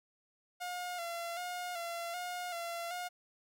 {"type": "tone with vibrato", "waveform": "sawtooth", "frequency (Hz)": 698.5, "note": "F5", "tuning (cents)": 0, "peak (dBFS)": -34, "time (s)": [0.6, 3.09], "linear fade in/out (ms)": 20, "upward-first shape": "square", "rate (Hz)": 1.3, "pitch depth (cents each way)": 42, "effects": []}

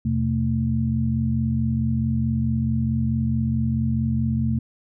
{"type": "tone cluster", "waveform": "sine", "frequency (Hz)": [82.5, 127.1, 223.6], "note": ["E2", "C3", "A3"], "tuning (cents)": [2, -50, 28], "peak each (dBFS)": [-26, -23, -23], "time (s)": [0.05, 4.59], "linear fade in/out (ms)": 5, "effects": []}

